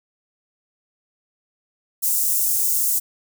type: high-pass noise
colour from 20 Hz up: white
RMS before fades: -20 dBFS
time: 2.02-3 s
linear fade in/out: 20 ms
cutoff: 7000 Hz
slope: 24 dB/octave
effects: none